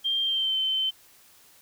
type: tone with pitch glide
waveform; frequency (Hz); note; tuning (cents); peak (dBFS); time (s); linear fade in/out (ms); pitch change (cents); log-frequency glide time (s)
sine; 3180 to 3082; G7 to G7; +24 to -30; -23; 0.04-0.91; 20; -54; 0.22-0.57
effects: white hiss -56 dBFS RMS until 1.61 s